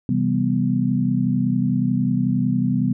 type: chord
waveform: sine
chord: C major seventh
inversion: none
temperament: equal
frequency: 130.81 / 164.81 / 196 / 246.9 Hz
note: C3 / E3 / G3 / B3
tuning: 0 / 0 / 0 / 0 cents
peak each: -23 / -26 / -22 / -21 dBFS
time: 0.09-2.93 s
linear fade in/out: 2 ms
effects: none